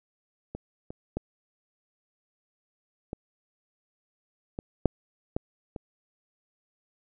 clicks, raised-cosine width 2 ms, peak -22 / -25 / -16 / -20 / -20 / -6 / -14 / -22 dBFS, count 8, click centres 0.55 / 0.905 / 1.17 / 3.131 / 4.589 / 4.857 / 5.365 / 5.762 s, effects none

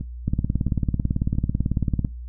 two click trains, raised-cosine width 5 ms, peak -9 / -17 dBFS, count 33 / 3, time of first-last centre 0.28-2.048 / 0.01-1.352 s, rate 18.1 / 1.49 Hz, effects noise-tail reverb RT60 0.2 s tail -18 dB re dry + added 60 Hz sine -32 dBFS peak until 2.28 s

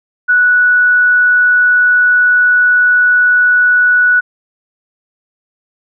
sine tone, 1474 Hz, F#6, 7 cents flat, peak -6 dBFS, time 0.28-4.21 s, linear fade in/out 20 ms, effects none

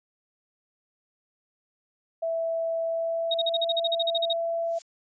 sine tone with pitch glide, 659.3 to 669.3 Hz, E5 to E5, 0 to +26 cents, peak -25 dBFS, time 2.22-4.79 s, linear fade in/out 10 ms, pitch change +26 cents, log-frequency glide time 2.83-3.7 s
sine tone bursts, 3753 Hz, A#7, 11 cents sharp, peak -23 dBFS, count 14, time 3.31-4.33 s, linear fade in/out 5 ms, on 32 ms, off 44 ms
violet noise with exponential growth, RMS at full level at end -34 dBFS, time 4.59-4.82 s, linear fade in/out 2 ms, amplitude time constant 48 ms
effects resampled to 16000 Hz

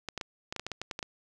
clicks, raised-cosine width 0.2 ms, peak -18 dBFS, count 12, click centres 0.087 / 0.177 / 0.212 / 0.525 / 0.563 / 0.596 / 0.666 / 0.717 / 0.816 / 0.912 / 0.991 / 1.028 s, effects none

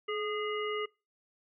harmonic tone with a mistuned harmonic, 410.7 Hz, G#4, 19 cents flat, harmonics 1 / 3 / 5 / 7, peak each -33 / -38 / -40 / -41 dBFS, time 0.08-0.86 s, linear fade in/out 10 ms, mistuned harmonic 1, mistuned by +58 cents, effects noise-tail reverb RT60 0.3 s tail -25 dB re dry

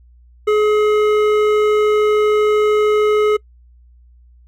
triangle tone with hard clipping, 423.5 Hz, G#4, 34 cents sharp, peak -13 dBFS, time 0.47-3.37 s, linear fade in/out 10 ms, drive 15 dB, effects noise-tail reverb RT60 0.1 s tail -25 dB re dry + added 60 Hz sine -44 dBFS peak until 4.47 s

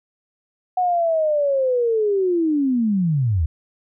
sine linear sweep, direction down, 739 to 71 Hz, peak -16 dBFS, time 0.77-3.46 s, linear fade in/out 5 ms, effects none

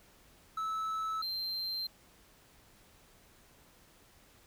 triangle tone pair in turn, 1305 / 4143 Hz, E6 / C8, -18 / -18 cents, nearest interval octave + minor sixth, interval 2000 cents, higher second, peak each -31 / -33 dBFS, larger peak first, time 0.57-1.22 / 1.22-1.87 s, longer neither, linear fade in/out 5 ms, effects pink hiss -62 dBFS RMS until 4.46 s

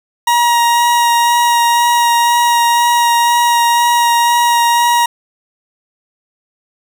40% pulse tone with vibrato, 948 Hz, A#5, 29 cents sharp, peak -8 dBFS, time 0.27-5.06 s, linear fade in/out 5 ms, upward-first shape sine, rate 2 Hz, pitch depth 11 cents each way, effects none

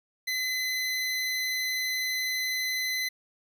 25% pulse tone, 2028 Hz, B6, 45 cents sharp, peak -24 dBFS, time 0.27-3.09 s, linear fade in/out 10 ms, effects none

